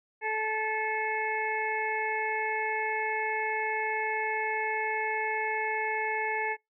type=harmonic tone; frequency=435.1 Hz; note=A4; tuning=19 cents flat; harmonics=1 / 2 / 4 / 5 / 6; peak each=-35 / -32 / -34 / -33 / -43 dBFS; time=0.21-6.57 s; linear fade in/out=50 ms; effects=noise-tail reverb RT60 0.2 s tail -26 dB re dry